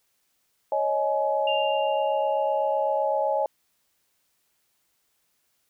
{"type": "chord", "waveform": "sine", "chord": "C# suspended second", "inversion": "none", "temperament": "equal with one note detuned", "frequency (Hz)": [554.4, 622.3, 844.6], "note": ["C#5", "D#5", "G#5"], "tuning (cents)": [0, 0, 29], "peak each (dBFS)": -26, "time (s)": [0.72, 3.46], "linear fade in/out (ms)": 2}
{"type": "tone with exponential decay", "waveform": "sine", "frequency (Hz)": 2794, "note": "F7", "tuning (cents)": 0, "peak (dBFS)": -26, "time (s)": [1.47, 3.04], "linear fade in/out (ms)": 5, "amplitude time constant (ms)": 340}
{"effects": ["white hiss -71 dBFS RMS until 5.69 s"]}